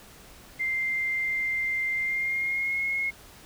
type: tone with pitch glide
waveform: sine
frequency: 2093 to 2163 Hz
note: C7 to C#7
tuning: 0 to -43 cents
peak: -25 dBFS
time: 0.59-3.11 s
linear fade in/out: 20 ms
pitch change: +57 cents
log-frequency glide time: 1.96-2.79 s
effects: pink hiss -50 dBFS RMS until 3.45 s